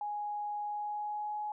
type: tone with pitch glide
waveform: sine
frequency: 830.6 to 840.7 Hz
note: G#5 to G#5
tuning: 0 to +21 cents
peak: -34 dBFS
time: 0.01-1.52 s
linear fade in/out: 2 ms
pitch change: +21 cents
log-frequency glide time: 0.62-1.37 s
effects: none